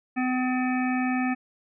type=harmonic tone; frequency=254 Hz; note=B3; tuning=49 cents sharp; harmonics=1 / 3 / 5 / 7 / 9 / 10; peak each=-24 / -31 / -37 / -34 / -37 / -38 dBFS; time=0.16-1.35 s; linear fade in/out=20 ms; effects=none